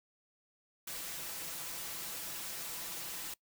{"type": "noise with comb filter", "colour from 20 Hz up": "white", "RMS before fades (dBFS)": -42, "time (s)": [0.87, 3.34], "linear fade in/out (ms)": 5, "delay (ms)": 6, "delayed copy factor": 0.6, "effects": ["noise-tail reverb RT60 0.1 s tail -22 dB re dry"]}